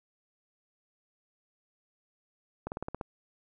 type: slowing click train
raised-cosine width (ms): 1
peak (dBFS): -21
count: 7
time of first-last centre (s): 2.67-3.012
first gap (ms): 49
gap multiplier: 1.06
effects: none